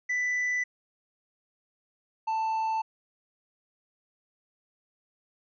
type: tone pair in turn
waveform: triangle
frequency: 1986 / 885.7 Hz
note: B6 / A5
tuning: +9 / +11 cents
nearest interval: octave + major second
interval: 1398 cents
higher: first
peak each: -24 dBFS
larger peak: neither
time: 0.09-0.64 / 2.27-2.82 s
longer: neither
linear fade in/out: 10 ms
effects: resampled to 16000 Hz